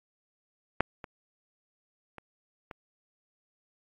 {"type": "clicks", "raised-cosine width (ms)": 0.5, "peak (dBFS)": [-7, -25, -28, -26], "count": 4, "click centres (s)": [0.806, 1.042, 2.183, 2.712], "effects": ["AAC 64 kbps"]}